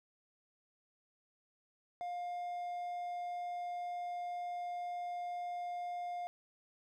triangle tone, 707 Hz, F5, 21 cents sharp, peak -36 dBFS, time 2.01-6.27 s, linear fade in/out 0 ms, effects none

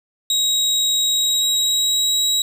30% pulse tone with pitch glide, 3811 to 3851 Hz, A#7 to B7, +38 to -44 cents, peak -13 dBFS, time 0.3-2.42 s, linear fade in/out 2 ms, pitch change +18 cents, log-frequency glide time 1.07-2.24 s, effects none

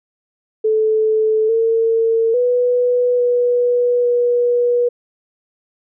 sine tone with pitch steps, 436 / 453.5 / 492.1 / 487.6 / 484 Hz, A4 / A#4 / B4 / B4 / B4, -16 / -48 / -6 / -22 / -35 cents, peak -12 dBFS, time 0.64-4.89 s, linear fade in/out 10 ms, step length 850 ms, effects none

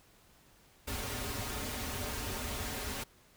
pink noise with comb filter, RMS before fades -38 dBFS, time 0.87-3.04 s, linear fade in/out 10 ms, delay 6 ms, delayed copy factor -1, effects pink hiss -63 dBFS RMS until 3.36 s

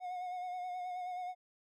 triangle tone with vibrato, 725 Hz, F#5, 35 cents flat, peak -36 dBFS, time 0-1.35 s, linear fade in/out 50 ms, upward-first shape sine, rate 9.4 Hz, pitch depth 32 cents each way, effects none

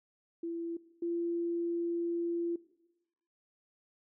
sine tone pair in turn, 336 / 341.1 Hz, E4 / F4, +33 / -41 cents, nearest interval unison, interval 26 cents, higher second, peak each -34 / -31 dBFS, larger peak second, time 0.43-0.77 / 1.02-2.56 s, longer second, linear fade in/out 5 ms, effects noise-tail reverb RT60 1.0 s tail -18 dB re dry

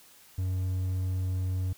triangle tone, 92.5 Hz, F#2, in tune, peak -25 dBFS, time 0.38-1.73 s, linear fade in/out 5 ms, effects white hiss -56 dBFS RMS until 1.77 s

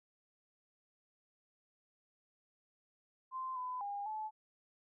sine tone with pitch steps, 1040 / 1006 / 810 / 864 Hz, C6 / B5 / G#5 / A5, -11 / +32 / -43 / -32 cents, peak -38 dBFS, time 3.31-4.31 s, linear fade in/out 50 ms, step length 250 ms, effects none

